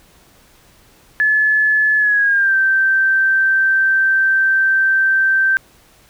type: tone with pitch glide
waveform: sine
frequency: 1721 to 1560 Hz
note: A6 to G6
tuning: -39 to -9 cents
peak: -11 dBFS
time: 1.2-5.57 s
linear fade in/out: 0 ms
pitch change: -170 cents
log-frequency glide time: 1.97-2.56 s
effects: pink hiss -50 dBFS RMS until 6.09 s